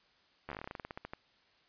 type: slowing click train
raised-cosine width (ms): 0.5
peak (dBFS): -26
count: 18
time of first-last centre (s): 0.49-1.135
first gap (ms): 12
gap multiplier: 1.13
effects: white hiss -68 dBFS RMS until 1.68 s + resampled to 11025 Hz